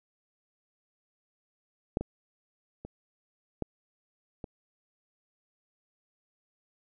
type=clicks; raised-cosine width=2 ms; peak=-13 / -20 / -27 / -17 / -25 dBFS; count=5; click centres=1.971 / 2.01 / 2.85 / 3.623 / 4.442 s; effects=none